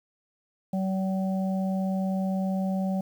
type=harmonic tone; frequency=190.3 Hz; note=F#3; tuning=49 cents sharp; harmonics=1 / 3 / 4; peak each=-25 / -35 / -37 dBFS; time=0.73-3.01 s; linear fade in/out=5 ms; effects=9-bit